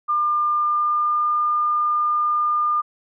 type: tone with pitch glide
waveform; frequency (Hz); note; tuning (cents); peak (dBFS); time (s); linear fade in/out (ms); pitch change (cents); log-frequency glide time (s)
sine; 1200 to 1207; D6 to D6; +37 to +47; -17; 0.08-2.82; 20; +10; 0.55-1.3
effects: none